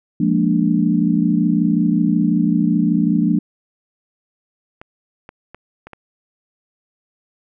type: chord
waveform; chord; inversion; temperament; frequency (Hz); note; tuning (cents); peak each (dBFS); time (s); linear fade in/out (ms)
sine; Bb dominant seventh; second; equal; 174.61 / 207.7 / 233.1 / 293.7; F3 / Ab3 / Bb3 / D4; 0 / 0 / 0 / 0; -18 / -19 / -19 / -19; 0.2-3.39; 5
type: clicks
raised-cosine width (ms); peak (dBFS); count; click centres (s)
0.5; -21; 5; 4.815 / 5.291 / 5.546 / 5.87 / 5.933
effects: none